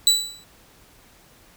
30% pulse tone with exponential decay, 3951 Hz, B7, in tune, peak -8 dBFS, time 0.07-0.44 s, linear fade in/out 1 ms, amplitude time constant 80 ms, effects pink hiss -53 dBFS RMS until 1.56 s

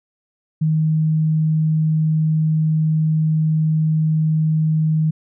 sine tone, 156.9 Hz, D#3, 15 cents sharp, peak -14 dBFS, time 0.61-5.11 s, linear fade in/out 10 ms, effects none

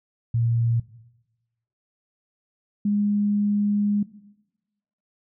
sine tone pair in turn, 116.54 / 205.6 Hz, A#2 / G#3, 0 / -17 cents, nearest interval minor seventh, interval 983 cents, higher second, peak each -19 dBFS, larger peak neither, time 0.34-0.8 / 2.85-4.03 s, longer second, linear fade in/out 5 ms, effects noise-tail reverb RT60 1.0 s tail -17 dB re dry

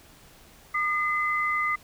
sine tone pair together, 1214.2 / 2042 Hz, D#6 / C7, -43 / -43 cents, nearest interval major sixth, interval 900 cents, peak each -26 dBFS, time 0.74-1.76 s, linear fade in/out 10 ms, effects pink hiss -53 dBFS RMS until 1.83 s

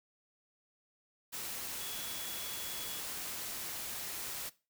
sine tone in noise, 3370 Hz, G#7, 25 cents sharp, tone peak -46 dBFS, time 1.8-3.01 s, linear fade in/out 20 ms, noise white, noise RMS -41 dBFS, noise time 1.32-4.5 s, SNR -8 dB, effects noise-tail reverb RT60 0.3 s tail -19 dB re dry

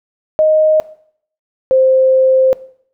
sine tone pair in turn, 622.3 / 523.3 Hz, D#5 / C5, 0 / 0 cents, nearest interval minor third, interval 300 cents, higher first, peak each -7 dBFS, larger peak neither, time 0.39-0.8 / 1.71-2.53 s, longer second, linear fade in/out 0 ms, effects noise-tail reverb RT60 0.6 s tail -19 dB re dry

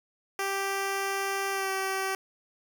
10% pulse tone with pitch glide, 392 to 384.8 Hz, G4 to G4, 0 to -32 cents, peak -20 dBFS, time 0.39-2.15 s, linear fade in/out 2 ms, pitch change -32 cents, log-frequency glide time 1.51-1.7 s, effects 9-bit

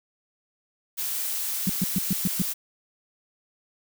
blue noise, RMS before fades -29 dBFS, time 0.97-2.54 s, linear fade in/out 20 ms
sine tone bursts, 187.3 Hz, F#3, 21 cents sharp, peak -20 dBFS, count 6, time 1.67-2.42 s, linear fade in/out 2 ms, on 25 ms, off 120 ms
effects none

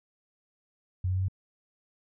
sine tone with pitch steps, 91.5 / 92.72 / 93.96 / 95.22 Hz, F#2 / F#2 / F#2 / G2, -19 / +4 / +27 / -50 cents, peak -25 dBFS, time 1.04-1.284 s, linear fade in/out 5 ms, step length 61 ms, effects none

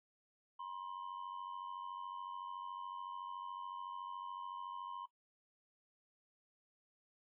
triangle ring-modulated tone, 1011 Hz, B5, 40 cents sharp, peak -39 dBFS, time 0.59-5.06 s, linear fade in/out 10 ms, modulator 46.9 Hz, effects noise-tail reverb RT60 0.1 s tail -18 dB re dry + resampled to 8000 Hz

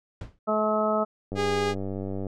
brown noise with exponential decay, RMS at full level -31 dBFS, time 0.21-0.39 s, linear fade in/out 2 ms, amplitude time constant 37 ms
harmonic tone, 214.7 Hz, A3, 42 cents flat, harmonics 1 / 2 / 3 / 4 / 5 / 6, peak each -29 / -30 / -25 / -33 / -36 / -28 dBFS, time 0.47-1.05 s, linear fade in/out 20 ms
click train, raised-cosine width 2 ms, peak -20 dBFS, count 93, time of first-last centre 1.32-2.267 s, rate 97.1 Hz
sawtooth tone, 409.6 Hz, G#4, 24 cents flat, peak -20 dBFS, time 1.35-1.75 s, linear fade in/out 50 ms
effects low-pass 6000 Hz 12 dB/octave

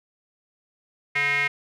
square tone with band-pass filter, 143.3 Hz, D3, 42 cents flat, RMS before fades -23 dBFS, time 1.15-1.48 s, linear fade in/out 10 ms, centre 2100 Hz, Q 8.4, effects none

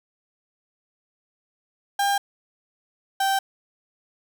35% pulse tone pair in turn, 801 / 780 Hz, G5 / G5, +37 / -9 cents, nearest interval unison, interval 46 cents, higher first, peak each -18 / -18 dBFS, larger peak neither, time 1.99-2.18 / 3.2-3.39 s, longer neither, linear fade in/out 5 ms, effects none

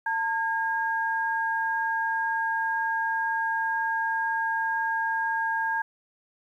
sine tone pair together, 899 / 1625.1 Hz, A5 / G#6, +37 / -38 cents, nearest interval minor seventh, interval 1025 cents, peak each -27 dBFS, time 0.06-5.82 s, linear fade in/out 5 ms, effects 10-bit

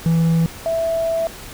triangle / sine tone pair in turn, 164.81 / 659.2 Hz, E3 / E5, 0 / 0 cents, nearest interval 2 octaves, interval 2400 cents, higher second, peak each -11 / -17 dBFS, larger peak first, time 0.06-0.46 / 0.66-1.27 s, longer second, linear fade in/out 0 ms, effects pink hiss -36 dBFS RMS until 1.53 s

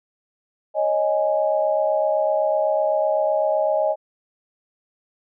sine chord, C# suspended second, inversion none, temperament equal, 554.4 / 622.3 / 830.6 Hz, C#5 / D#5 / G#5, 0 / 0 / 0 cents, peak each -24 / -19 / -25 dBFS, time 0.74-3.96 s, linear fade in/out 50 ms, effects none

